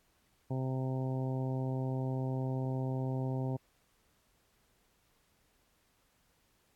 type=harmonic tone; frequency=130.81 Hz; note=C3; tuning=in tune; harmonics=1 / 2 / 3 / 4 / 5 / 6 / 7; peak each=-33 / -39 / -43 / -45 / -47 / -49 / -50 dBFS; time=0.5-3.57 s; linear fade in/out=10 ms
type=clicks; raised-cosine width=2 ms; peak=-39 / -43 dBFS; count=2; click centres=2.655 / 2.706 s
effects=pink hiss -72 dBFS RMS until 6.75 s + AAC 64 kbps